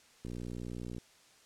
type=click train; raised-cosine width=3 ms; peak=-29 dBFS; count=45; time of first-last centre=0.25-0.982 s; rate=60.1 Hz; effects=white hiss -62 dBFS RMS until 1.45 s + low-pass 8000 Hz 12 dB/octave